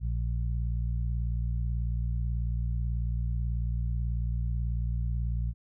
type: harmonic tone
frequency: 58.27 Hz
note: A#1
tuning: in tune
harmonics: 1 / 2 / 3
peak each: -28 / -33 / -42 dBFS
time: 0-5.54 s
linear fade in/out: 50 ms
effects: none